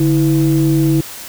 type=ring-modulated tone; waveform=triangle; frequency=90 Hz; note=F#2; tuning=47 cents flat; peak=-5 dBFS; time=0-1.01 s; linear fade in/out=5 ms; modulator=235 Hz; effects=white hiss -31 dBFS RMS until 1.28 s